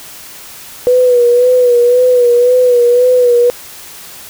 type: tone with vibrato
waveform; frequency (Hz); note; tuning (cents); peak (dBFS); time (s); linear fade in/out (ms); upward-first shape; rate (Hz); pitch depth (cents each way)
sine; 491.3; B4; -9; -5; 0.87-3.5; 0; sine; 1.9; 44
effects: white hiss -32 dBFS RMS until 4.29 s